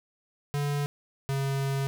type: tone pair in turn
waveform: square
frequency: 144.2 / 136.9 Hz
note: D3 / C#3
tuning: -31 / -21 cents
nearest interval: minor second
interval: 90 cents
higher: first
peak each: -27 dBFS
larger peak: neither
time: 0.54-0.86 / 1.29-1.87 s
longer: second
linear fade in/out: 0 ms
effects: none